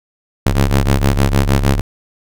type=ring-modulated tone; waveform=sawtooth; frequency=69.3 Hz; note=C#2; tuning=in tune; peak=-4 dBFS; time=0.46-1.81 s; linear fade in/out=5 ms; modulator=31.4 Hz; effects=none